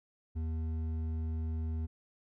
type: tone with hard clipping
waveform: triangle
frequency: 80.1 Hz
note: E2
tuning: 49 cents flat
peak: -34 dBFS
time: 0.35-1.87 s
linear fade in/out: 20 ms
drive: 11 dB
effects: none